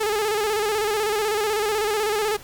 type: tone with vibrato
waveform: sawtooth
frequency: 424.3 Hz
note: G#4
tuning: 37 cents sharp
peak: -17 dBFS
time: 0-2.37 s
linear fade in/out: 10 ms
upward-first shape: square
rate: 16 Hz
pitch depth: 55 cents each way
effects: pink hiss -44 dBFS RMS until 2.43 s